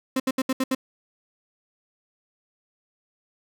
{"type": "tone bursts", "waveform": "35% pulse", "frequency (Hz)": 262.2, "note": "C4", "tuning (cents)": 4, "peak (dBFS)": -19, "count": 6, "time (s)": [0.16, 0.749], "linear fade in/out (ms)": 5, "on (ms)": 39, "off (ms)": 71, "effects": []}